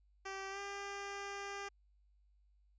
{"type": "tone with pitch glide", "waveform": "10% pulse", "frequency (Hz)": [388.1, 399.7], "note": ["G4", "G4"], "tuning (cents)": [-17, 34], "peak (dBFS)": -34, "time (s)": [0.25, 1.69], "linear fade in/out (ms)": 10, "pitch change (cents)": 51, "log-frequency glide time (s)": [0.5, 0.59], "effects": ["added 50 Hz sine -67 dBFS peak until 2.78 s", "resampled to 16000 Hz"]}